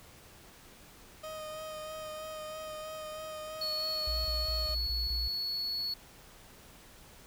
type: tone with vibrato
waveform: 30% pulse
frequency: 622.3 Hz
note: D#5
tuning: in tune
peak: -37 dBFS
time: 1.23-4.75 s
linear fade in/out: 10 ms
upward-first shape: sine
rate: 3.1 Hz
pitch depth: 16 cents each way
type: tone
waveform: triangle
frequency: 4392 Hz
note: C#8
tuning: 17 cents flat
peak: -31 dBFS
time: 3.61-5.94 s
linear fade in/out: 5 ms
type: tone bursts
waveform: sine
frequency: 58.27 Hz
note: A#1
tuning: in tune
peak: -33 dBFS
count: 6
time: 4.07-5.28 s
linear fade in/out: 5 ms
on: 180 ms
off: 26 ms
effects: pink hiss -55 dBFS RMS until 7.26 s